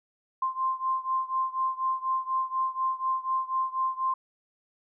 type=beating tone pair; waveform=sine; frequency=1046.5 / 1050.6 Hz; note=C6 / C6; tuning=0 / +7 cents; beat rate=4.1 Hz; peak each=-28 / -30 dBFS; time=0.42-4.14 s; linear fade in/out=5 ms; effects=none